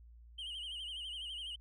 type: tone with vibrato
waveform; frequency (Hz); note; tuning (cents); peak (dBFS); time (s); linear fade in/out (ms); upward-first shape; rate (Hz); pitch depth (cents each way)
sine; 3016; F#7; +32; -38; 0.38-1.56; 10; sine; 12; 100
effects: tanh soft clip ceiling -40 dBFS + added 58 Hz sine -54 dBFS peak until 1.6 s